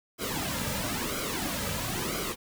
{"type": "noise with flanger", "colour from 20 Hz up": "pink", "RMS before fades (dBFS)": -32, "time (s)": [0.18, 2.36], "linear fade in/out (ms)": 50, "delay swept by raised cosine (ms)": [1.1, 2.8], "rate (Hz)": 1, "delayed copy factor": -0.7, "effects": []}